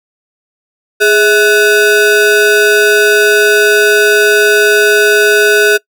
square ring-modulated tone, 534 Hz, C5, 35 cents sharp, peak -3 dBFS, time 1-5.78 s, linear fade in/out 20 ms, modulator 951 Hz, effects noise-tail reverb RT60 0.1 s tail -23 dB re dry

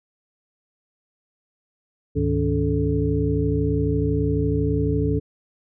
sine tone cluster, 72.1 / 104.1 / 158.1 / 284.7 / 434.5 Hz, D2 / G#2 / D#3 / C#4 / A4, -31 / +5 / +28 / +46 / -22 cents, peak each -25 dBFS, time 2.15-5.2 s, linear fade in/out 20 ms, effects none

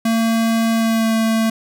square tone with pitch glide, 226.7 to 223.6 Hz, A#3 to A3, -48 to +28 cents, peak -15 dBFS, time 0.05-1.5 s, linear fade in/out 5 ms, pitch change -24 cents, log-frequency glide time 0.73-1.13 s, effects none

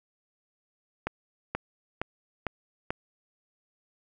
accelerating click train, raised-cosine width 0.5 ms, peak -14 dBFS, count 5, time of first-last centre 1.07-2.905 s, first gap 480 ms, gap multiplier 0.97, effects none

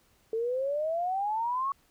sine exponential sweep, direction up, 440 to 1123 Hz, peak -27 dBFS, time 0.33-1.72 s, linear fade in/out 2 ms, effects pink hiss -66 dBFS RMS until 1.9 s

